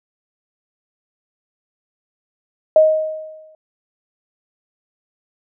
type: tone with exponential decay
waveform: sine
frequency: 626 Hz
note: D#5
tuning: 10 cents sharp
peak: -5 dBFS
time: 2.76-3.55 s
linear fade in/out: 2 ms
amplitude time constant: 170 ms
effects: none